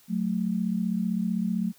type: tone pair together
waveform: sine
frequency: 184.37 / 220 Hz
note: F#3 / A3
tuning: -6 / 0 cents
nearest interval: minor third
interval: 306 cents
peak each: -27 / -27 dBFS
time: 0.08-1.73 s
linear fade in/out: 50 ms
effects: white hiss -58 dBFS RMS until 1.78 s